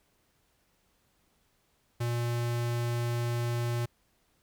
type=tone; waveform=square; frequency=119.1 Hz; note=A#2; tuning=38 cents sharp; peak=-29 dBFS; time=2-3.86 s; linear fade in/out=10 ms; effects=pink hiss -71 dBFS RMS until 4.42 s